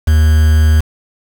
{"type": "tone with quantisation", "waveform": "triangle", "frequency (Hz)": 78, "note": "D#2", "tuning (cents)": 5, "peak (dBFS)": -4, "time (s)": [0.07, 0.81], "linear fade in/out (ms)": 10, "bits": 4, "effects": []}